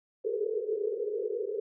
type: band-pass noise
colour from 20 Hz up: white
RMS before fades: -32 dBFS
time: 0.24-1.6 s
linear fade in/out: 10 ms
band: 400 to 470 Hz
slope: 96 dB/octave
effects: none